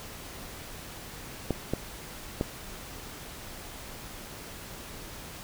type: clicks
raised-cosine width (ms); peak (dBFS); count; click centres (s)
2; -13; 3; 1.507 / 1.736 / 2.411
effects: pink hiss -43 dBFS RMS until 5.43 s